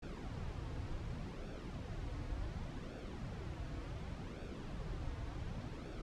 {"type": "noise with flanger", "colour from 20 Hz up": "brown", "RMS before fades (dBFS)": -44, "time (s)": [0.02, 6.02], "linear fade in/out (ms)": 10, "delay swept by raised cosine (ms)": [0.98, 5.18], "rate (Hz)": 0.68, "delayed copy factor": -0.55, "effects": ["low-pass 6000 Hz 12 dB/octave"]}